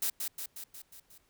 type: noise with echo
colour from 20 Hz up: blue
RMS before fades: -31 dBFS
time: 0.02-0.1 s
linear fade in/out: 5 ms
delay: 180 ms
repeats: 6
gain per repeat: -4 dB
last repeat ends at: 1.18 s
effects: pink hiss -70 dBFS RMS until 1.29 s